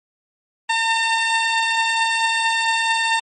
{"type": "beating tone pair", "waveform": "15% pulse", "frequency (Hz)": [902, 906.5], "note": ["A5", "A#5"], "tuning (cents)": [43, -49], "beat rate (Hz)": 4.5, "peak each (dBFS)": [-20, -11], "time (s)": [0.69, 3.2], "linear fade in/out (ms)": 10, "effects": ["MP3 32 kbps"]}